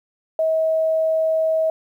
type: tone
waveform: sine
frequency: 640 Hz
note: D#5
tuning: 49 cents sharp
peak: -16 dBFS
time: 0.39-1.7 s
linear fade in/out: 2 ms
effects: 9-bit